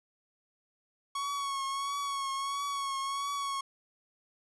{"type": "tone with vibrato", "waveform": "45% pulse", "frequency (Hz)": 1108.7, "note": "C#6", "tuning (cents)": 0, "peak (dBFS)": -32, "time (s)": [1.15, 3.61], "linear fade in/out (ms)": 5, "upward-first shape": "triangle", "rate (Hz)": 1.5, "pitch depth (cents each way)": 43, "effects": ["resampled to 24000 Hz"]}